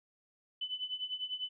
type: tone with tremolo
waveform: sine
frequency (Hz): 3008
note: F#7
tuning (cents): +28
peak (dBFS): -32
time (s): 0.61-1.49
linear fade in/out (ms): 5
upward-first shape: triangle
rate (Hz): 10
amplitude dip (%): 90
effects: none